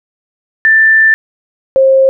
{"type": "tone pair in turn", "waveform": "sine", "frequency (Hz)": [1773, 533.2], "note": ["A6", "C5"], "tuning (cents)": [13, 33], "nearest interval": "octave + major sixth", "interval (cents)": 2080, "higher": "first", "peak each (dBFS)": -4, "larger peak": "neither", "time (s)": [[0.65, 1.14], [1.76, 2.09]], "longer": "first", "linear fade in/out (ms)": 0, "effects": []}